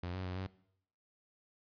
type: tone with pitch steps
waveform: sawtooth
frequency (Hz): 88.5 / 93.3 / 90.9 / 94.5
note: F2 / F#2 / F#2 / F#2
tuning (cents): +23 / +15 / -30 / +37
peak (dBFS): -34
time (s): 0.03-0.47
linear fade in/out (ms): 5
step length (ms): 110
effects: noise-tail reverb RT60 0.7 s tail -20 dB re dry + resampled to 11025 Hz